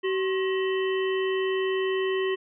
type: harmonic tone with a mistuned harmonic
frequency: 380 Hz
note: F#4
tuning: 46 cents sharp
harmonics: 1 / 3 / 5 / 7 / 8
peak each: -24 / -36 / -34 / -40 / -38 dBFS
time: 0.03-2.36 s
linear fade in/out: 20 ms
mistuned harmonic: 3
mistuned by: -100 cents
effects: none